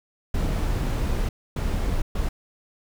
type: noise bursts at uneven times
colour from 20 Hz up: brown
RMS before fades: -24 dBFS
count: 3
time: 0.34-1.29 / 1.56-2.02 / 2.15-2.29 s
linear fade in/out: 5 ms
effects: none